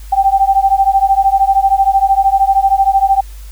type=beating tone pair; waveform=sine; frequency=775 / 788 Hz; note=G5 / G5; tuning=-20 / +9 cents; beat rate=13 Hz; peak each=-11 dBFS; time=0.12-3.21 s; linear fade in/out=10 ms; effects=added 50 Hz sine -28 dBFS peak until 3.51 s + white hiss -43 dBFS RMS until 3.51 s